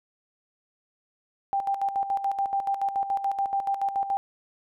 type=tone with tremolo; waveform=sine; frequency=790 Hz; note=G5; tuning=13 cents sharp; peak=-22 dBFS; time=1.53-4.17 s; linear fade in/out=0 ms; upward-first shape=square; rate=7 Hz; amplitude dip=65%; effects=none